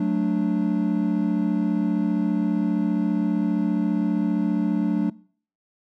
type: chord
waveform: triangle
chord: D major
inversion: first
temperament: equal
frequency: 185 / 220 / 293.7 Hz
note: F#3 / A3 / D4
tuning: 0 / 0 / 0 cents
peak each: -22 / -23 / -22 dBFS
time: 0-5.1 s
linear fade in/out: 5 ms
effects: noise-tail reverb RT60 0.5 s tail -22 dB re dry